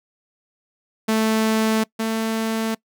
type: tone pair in turn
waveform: sawtooth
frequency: 220.1 / 222.9 Hz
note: A3 / A3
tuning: +1 / +23 cents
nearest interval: unison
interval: 22 cents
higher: second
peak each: -13 / -17 dBFS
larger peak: first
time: 1.08-1.84 / 1.99-2.75 s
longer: neither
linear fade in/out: 10 ms
effects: noise-tail reverb RT60 0.1 s tail -23 dB re dry